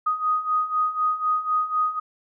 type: beating tone pair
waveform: sine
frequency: 1244.5 / 1248.5 Hz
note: D#6 / D#6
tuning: 0 / +6 cents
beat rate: 4 Hz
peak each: -26 / -22 dBFS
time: 0.06-2 s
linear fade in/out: 10 ms
effects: none